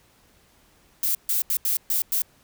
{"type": "noise bursts at uneven times", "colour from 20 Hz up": "violet", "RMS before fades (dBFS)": -23, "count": 6, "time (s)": [[1.03, 1.15], [1.29, 1.42], [1.5, 1.57], [1.65, 1.77], [1.9, 2.02], [2.12, 2.22]], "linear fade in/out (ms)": 2, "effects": ["pink hiss -59 dBFS RMS until 2.43 s"]}